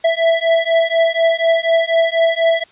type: beating tone pair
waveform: square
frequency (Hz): 659.3 / 663.4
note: E5 / E5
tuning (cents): 0 / +11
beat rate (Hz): 4.1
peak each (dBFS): -16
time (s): 0.04-2.64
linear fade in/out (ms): 10
effects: white hiss -49 dBFS RMS until 2.71 s + resampled to 8000 Hz